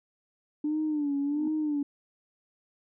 sine tone with vibrato, 295.3 Hz, D4, 10 cents sharp, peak -25 dBFS, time 0.64-1.83 s, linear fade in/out 5 ms, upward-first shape sine, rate 1.4 Hz, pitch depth 88 cents each way
sine tone with exponential growth, 255 Hz, C4, 44 cents flat, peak -29 dBFS, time 1.23-1.48 s, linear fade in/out 5 ms, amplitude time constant 54 ms
effects tanh soft clip ceiling -21 dBFS

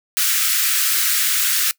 white high-pass noise, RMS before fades -18 dBFS, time 0.17-1.71 s, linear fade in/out 0 ms, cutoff 1300 Hz, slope 48 dB/octave, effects noise-tail reverb RT60 0.1 s tail -21 dB re dry

